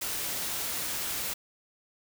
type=noise; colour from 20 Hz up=white; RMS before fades=-33 dBFS; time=0.01-1.34 s; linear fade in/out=10 ms; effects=none